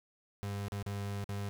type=tone with dropouts; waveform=35% pulse; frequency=100.7 Hz; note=G2; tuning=47 cents sharp; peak=-34 dBFS; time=0.43-1.49 s; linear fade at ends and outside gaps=0 ms; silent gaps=0.683-0.721 / 0.827-0.863 / 1.242-1.291 s; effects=none